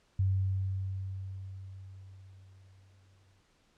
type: tone with exponential decay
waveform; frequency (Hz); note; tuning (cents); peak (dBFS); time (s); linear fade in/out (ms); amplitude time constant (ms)
sine; 95.6; G2; -43; -24; 0.19-3.41; 5; 700
effects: pink hiss -69 dBFS RMS until 3.77 s + low-pass 7000 Hz 12 dB/octave